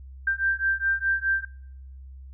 sine beating tone pair, 1573 / 1577.8 Hz, G6 / G6, +6 / +11 cents, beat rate 4.8 Hz, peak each -25 / -25 dBFS, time 0.27-1.45 s, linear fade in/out 5 ms, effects noise-tail reverb RT60 0.8 s tail -26 dB re dry + added 66 Hz sine -40 dBFS peak until 2.33 s

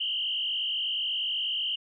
sine tone with frequency modulation, 2988 Hz, F#7, 16 cents sharp, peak -27 dBFS, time 0-1.76 s, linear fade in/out 10 ms, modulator 48.2 Hz, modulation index 3.5, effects none

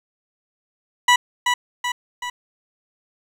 20% pulse tone with echo, 980 Hz, B5, 14 cents flat, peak -6 dBFS, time 1.08-1.16 s, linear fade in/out 5 ms, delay 380 ms, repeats 3, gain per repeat -5 dB, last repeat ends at 2.3 s, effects low-pass 8000 Hz 12 dB/octave + 8-bit

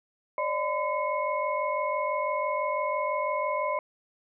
sine tone cluster, 557 / 603 / 1015 / 2181 Hz, C#5 / D5 / B5 / C#7, +8 / +46 / +47 / -29 cents, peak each -34 / -30 / -29 / -36 dBFS, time 0.38-3.79 s, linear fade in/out 2 ms, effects none

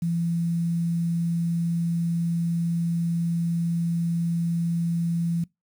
sine tone with quantisation, 169 Hz, E3, 43 cents sharp, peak -22 dBFS, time 0.02-5.44 s, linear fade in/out 5 ms, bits 8, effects noise-tail reverb RT60 0.2 s tail -24 dB re dry

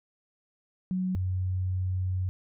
sine tone pair in turn, 185 / 92.5 Hz, F#3 / F#2, 0 / 0 cents, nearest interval octave, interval 1200 cents, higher first, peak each -26 dBFS, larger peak neither, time 0.91-1.15 / 1.15-2.29 s, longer second, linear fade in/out 0 ms, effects none

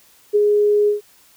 sine tone with ADSR envelope, 415.3 Hz, G#4, in tune, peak -10 dBFS, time 0.33-1.01 s, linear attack 25 ms, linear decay 27 ms, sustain -2 dB, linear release 130 ms, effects white hiss -52 dBFS RMS until 1.36 s

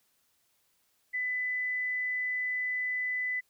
sine tone, 2000 Hz, B6, 21 cents sharp, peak -29 dBFS, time 1.13-3.41 s, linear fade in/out 20 ms, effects white hiss -72 dBFS RMS until 3.49 s

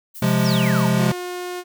violet noise with tremolo, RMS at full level -35 dBFS, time 0.14-0.9 s, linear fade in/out 20 ms, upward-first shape triangle, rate 8.1 Hz, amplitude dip 60%
square chord, F minor, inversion second, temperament equal, 130.81 / 174.61 / 207.7 Hz, C3 / F3 / Ab3, 0 / 0 / 0 cents, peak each -21 dBFS, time 0.22-1.12 s, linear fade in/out 5 ms
sine exponential sweep, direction down, 6090 to 798 Hz, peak -26 dBFS, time 0.44-0.88 s, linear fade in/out 20 ms
sawtooth tone, 358.5 Hz, F4, 45 cents sharp, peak -23 dBFS, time 0.96-1.64 s, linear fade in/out 50 ms
effects none

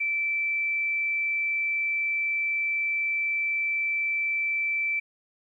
sine tone, 2328 Hz, D7, 16 cents flat, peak -24 dBFS, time 0-5 s, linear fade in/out 10 ms, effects 11-bit

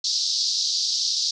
white band-pass noise, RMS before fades -24 dBFS, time 0.04-1.31 s, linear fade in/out 5 ms, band 4000 to 5600 Hz, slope 48 dB/octave, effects none

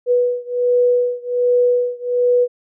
sine beating tone pair, 490 / 491.3 Hz, B4 / B4, -14 / -9 cents, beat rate 1.3 Hz, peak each -16 / -17 dBFS, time 0.06-2.48 s, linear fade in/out 50 ms, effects none

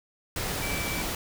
sine tone in noise, 2317 Hz, D7, 24 cents flat, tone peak -34 dBFS, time 0.62-1.02 s, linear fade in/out 2 ms, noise pink, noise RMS -31 dBFS, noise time 0.36-1.15 s, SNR -6 dB, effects none

